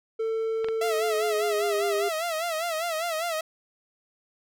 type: tone with pitch glide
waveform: triangle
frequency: 446.8 to 405 Hz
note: A4 to G#4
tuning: +27 to -43 cents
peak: -23 dBFS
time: 0.19-2.09 s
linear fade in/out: 10 ms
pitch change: -170 cents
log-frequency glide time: 0.77-1.83 s
type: clicks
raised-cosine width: 0.3 ms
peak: -19 dBFS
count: 2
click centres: 0.645 / 0.686 s
type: tone with vibrato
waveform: sawtooth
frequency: 660 Hz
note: E5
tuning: 2 cents sharp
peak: -23 dBFS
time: 0.81-3.41 s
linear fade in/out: 5 ms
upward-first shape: sine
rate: 5 Hz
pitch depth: 100 cents each way
effects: none